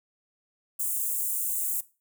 white high-pass noise, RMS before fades -29 dBFS, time 0.79-1.81 s, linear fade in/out 10 ms, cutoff 7400 Hz, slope 48 dB/octave, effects noise-tail reverb RT60 0.3 s tail -18 dB re dry

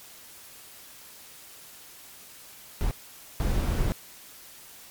brown noise bursts at uneven times, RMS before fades -25 dBFS, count 2, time 2.81-2.91 / 3.4-3.92 s, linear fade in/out 0 ms, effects white hiss -48 dBFS RMS until 4.9 s + MP3 96 kbps

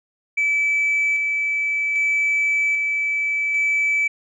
sine tone with tremolo, 2306 Hz, D7, 32 cents flat, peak -15 dBFS, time 0.37-4.08 s, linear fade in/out 10 ms, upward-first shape square, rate 0.63 Hz, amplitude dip 30%, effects tanh soft clip ceiling -14 dBFS

